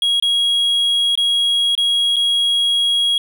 triangle tone with dropouts, 3300 Hz, G#7, 12 cents flat, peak -12 dBFS, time 0.02-3.18 s, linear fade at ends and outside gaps 2 ms, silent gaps 0.2-0.224 / 1.154-1.175 / 1.752-1.777 / 2.16-2.165 s, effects none

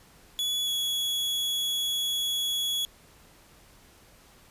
40% pulse tone pair in turn, 3400 / 3365 Hz, G#7 / G#7, +40 / +22 cents, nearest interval unison, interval 18 cents, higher first, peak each -25 dBFS, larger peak neither, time 0.39-0.67 / 0.67-2.85 s, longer second, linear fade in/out 0 ms, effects pink hiss -56 dBFS RMS until 4.5 s + resampled to 32000 Hz

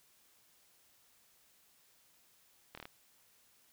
slowing click train, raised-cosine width 0.3 ms, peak -30 dBFS, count 5, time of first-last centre 2.75-2.855 s, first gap 25 ms, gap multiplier 1.03, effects white hiss -68 dBFS RMS until 3.72 s

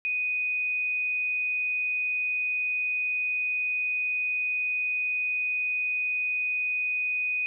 sine tone, 2489 Hz, D#7, in tune, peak -25 dBFS, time 0.05-7.46 s, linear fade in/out 0 ms, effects none

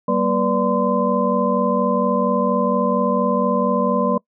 sine tone cluster, 193.6 / 237.9 / 491.3 / 584 / 1028 Hz, G3 / A#3 / B4 / D5 / C6, -21 / +35 / -9 / -10 / -31 cents, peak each -22 dBFS, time 0.08-4.18 s, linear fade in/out 5 ms, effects noise-tail reverb RT60 0.1 s tail -24 dB re dry

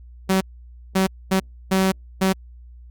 sawtooth tone bursts at uneven times, 190 Hz, F#3, 46 cents sharp, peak -12 dBFS, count 5, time 0.29-0.41 / 0.95-1.07 / 1.31-1.4 / 1.71-1.92 / 2.21-2.33 s, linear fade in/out 10 ms, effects added 60 Hz sine -40 dBFS peak until 2.9 s + Opus 48 kbps

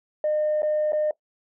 sine tone with dropouts, 608 Hz, D#5, 40 cents flat, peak -19 dBFS, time 0.24-1.11 s, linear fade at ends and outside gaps 2 ms, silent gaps 0.621-0.63 / 0.922-0.931 s, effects noise-tail reverb RT60 0.1 s tail -20 dB re dry + tanh soft clip ceiling -17 dBFS

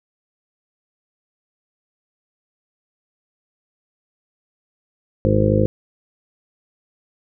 harmonic tone, 51.91 Hz, G#1, in tune, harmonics 1 / 2 / 3 / 4 / 6 / 7 / 8 / 9 / 10, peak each -26 / -18 / -24 / -21 / -23 / -25 / -29 / -24 / -20 dBFS, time 5.25-5.66 s, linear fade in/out 0 ms, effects none

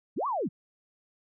sine linear two-way sweep, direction up then down, 117.1 to 1178 to 117.1 Hz, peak -27 dBFS, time 0.16-0.49 s, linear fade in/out 20 ms, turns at 0.27 s, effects none

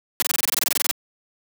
white noise bursts, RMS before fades -20 dBFS, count 16, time 0.2-0.911 s, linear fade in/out 0 ms, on 21 ms, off 25 ms, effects high-pass 200 Hz 12 dB/octave

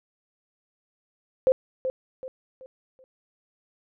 sine tone with echo, 520 Hz, C5, 11 cents flat, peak -15 dBFS, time 1.47-1.52 s, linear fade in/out 0 ms, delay 380 ms, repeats 4, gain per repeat -9 dB, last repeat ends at 3.04 s, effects none

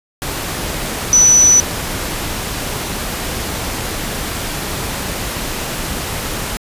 sine tone in noise, 5960 Hz, F#8, 12 cents sharp, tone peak -6 dBFS, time 1.13-1.6 s, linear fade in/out 0 ms, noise pink, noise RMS -22 dBFS, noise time 0.22-6.57 s, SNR +13 dB, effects resampled to 32000 Hz

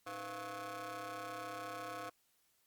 20% pulse ring-modulated tone, 196 Hz, G3, in tune, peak -35 dBFS, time 0.06-2.1 s, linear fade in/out 10 ms, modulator 899 Hz, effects white hiss -75 dBFS RMS until 2.66 s + Opus 48 kbps

